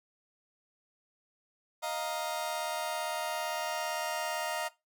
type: chord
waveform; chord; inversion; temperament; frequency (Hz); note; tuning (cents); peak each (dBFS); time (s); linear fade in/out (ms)
sawtooth; Eb suspended second; none; just; 622.3 / 700 / 933.4; Eb5 / F5 / Bb5; 0 / +4 / +2; -33 / -34 / -33; 1.82-4.69; 20
effects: noise-tail reverb RT60 0.2 s tail -17 dB re dry